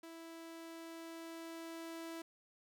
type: tone with level ramp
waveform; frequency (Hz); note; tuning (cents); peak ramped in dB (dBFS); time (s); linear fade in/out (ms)
sawtooth; 329.6; E4; 0; -46 to -40; 0.03-2.22; 5
effects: none